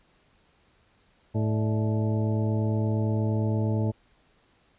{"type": "harmonic tone with a mistuned harmonic", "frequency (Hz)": 108.6, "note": "A2", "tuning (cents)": -22, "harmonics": [1, 2, 3, 4, 5, 6, 8], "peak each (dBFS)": [-24, -30, -34, -36, -38, -40, -42], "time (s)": [1.34, 3.92], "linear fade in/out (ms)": 20, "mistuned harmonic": 5, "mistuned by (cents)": 110, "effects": ["pink hiss -64 dBFS RMS until 4.78 s", "resampled to 8000 Hz"]}